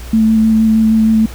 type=tone with vibrato; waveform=sine; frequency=220.8 Hz; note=A3; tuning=6 cents sharp; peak=-7 dBFS; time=0.13-1.26 s; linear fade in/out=5 ms; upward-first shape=square; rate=6.4 Hz; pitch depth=10 cents each way; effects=added 60 Hz sine -26 dBFS peak until 1.34 s + pink hiss -35 dBFS RMS until 1.34 s